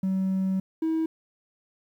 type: tone pair in turn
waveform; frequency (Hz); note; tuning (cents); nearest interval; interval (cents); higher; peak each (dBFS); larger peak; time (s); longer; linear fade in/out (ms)
triangle; 190 / 321.5; F#3 / E4; +46 / -43; major sixth; 911; second; -20 / -20; neither; 0.03-0.6 / 0.82-1.06; first; 5
effects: tanh soft clip ceiling -18 dBFS + 10-bit